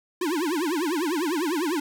square tone with vibrato, 325 Hz, E4, 24 cents flat, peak -24 dBFS, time 0.21-1.8 s, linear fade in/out 5 ms, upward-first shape triangle, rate 10 Hz, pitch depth 280 cents each way, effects 10-bit

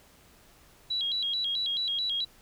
sine tone with vibrato, 3586 Hz, A7, 32 cents sharp, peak -27 dBFS, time 0.9-2.25 s, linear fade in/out 10 ms, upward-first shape square, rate 4.6 Hz, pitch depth 160 cents each way, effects pink hiss -58 dBFS RMS until 2.41 s

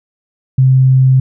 sine tone, 131 Hz, C3, 2 cents sharp, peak -5 dBFS, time 0.58-1.2 s, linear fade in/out 5 ms, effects none

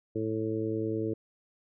harmonic tone, 110 Hz, A2, in tune, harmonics 1 / 2 / 3 / 4 / 5, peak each -36 / -39 / -32 / -33 / -42 dBFS, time 0.15-1.14 s, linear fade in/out 10 ms, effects none

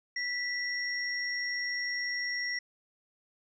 sine tone pair together, 1969 / 5569 Hz, B6 / F8, -6 / -6 cents, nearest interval octave + tritone, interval 1800 cents, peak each -32 / -36 dBFS, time 0.16-2.59 s, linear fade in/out 5 ms, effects none

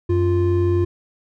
triangle tone pair together, 92.49 / 349.2 Hz, F#2 / F4, 0 / 0 cents, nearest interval octave + major seventh, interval 2300 cents, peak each -16 dBFS, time 0.09-0.85 s, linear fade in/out 10 ms, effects none

